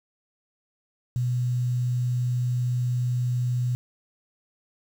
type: tone with quantisation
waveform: sine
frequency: 123.47 Hz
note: B2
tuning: in tune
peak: -22 dBFS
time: 1.16-3.75 s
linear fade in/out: 0 ms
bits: 8
effects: none